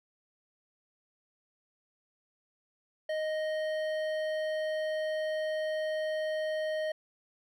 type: tone with hard clipping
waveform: sine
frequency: 622.3 Hz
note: D#5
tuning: in tune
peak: -32 dBFS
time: 3.09-6.92 s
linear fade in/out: 5 ms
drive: 11 dB
effects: none